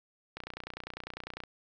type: click train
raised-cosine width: 0.3 ms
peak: -23 dBFS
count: 33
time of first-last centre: 0.37-1.437 s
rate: 30 Hz
effects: none